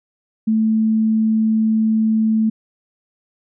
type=tone; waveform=sine; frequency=220 Hz; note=A3; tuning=in tune; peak=-13 dBFS; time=0.47-2.5 s; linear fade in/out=10 ms; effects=none